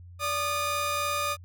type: tone pair together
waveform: sawtooth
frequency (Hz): 580 / 1223.3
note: D5 / D#6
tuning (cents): -22 / -30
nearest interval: octave + minor second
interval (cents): 1292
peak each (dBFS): -29 / -24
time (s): 0.19-1.37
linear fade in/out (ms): 50
effects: added 88 Hz sine -44 dBFS peak until 1.44 s